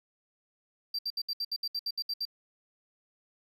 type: tone bursts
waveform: triangle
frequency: 4699 Hz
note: D8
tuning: in tune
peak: -29 dBFS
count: 12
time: 0.94-2.253 s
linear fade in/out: 5 ms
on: 48 ms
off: 67 ms
effects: none